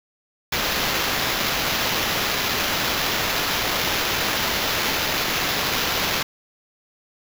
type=noise with sample-and-hold; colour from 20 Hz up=white; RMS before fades=-23 dBFS; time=0.52-6.23 s; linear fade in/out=5 ms; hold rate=8820 Hz; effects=none